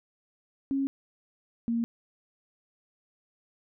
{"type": "tone pair in turn", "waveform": "sine", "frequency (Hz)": [273.3, 232.4], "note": ["C#4", "A#3"], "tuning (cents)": [-24, -5], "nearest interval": "minor third", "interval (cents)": 281, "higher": "first", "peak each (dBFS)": -25, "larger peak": "neither", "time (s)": [[0.71, 0.87], [1.68, 1.84]], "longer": "neither", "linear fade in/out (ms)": 0, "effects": []}